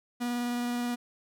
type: tone with vibrato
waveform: 45% pulse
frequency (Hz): 242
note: B3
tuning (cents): -35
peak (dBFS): -29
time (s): 0.2-0.96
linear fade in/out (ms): 20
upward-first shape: triangle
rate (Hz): 19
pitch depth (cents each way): 13
effects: none